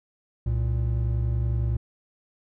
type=tone pair together; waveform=triangle; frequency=65 / 115.82 Hz; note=C2 / A#2; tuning=-11 / -11 cents; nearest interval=minor seventh; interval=1000 cents; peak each=-23 dBFS; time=0.46-1.77 s; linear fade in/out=5 ms; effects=none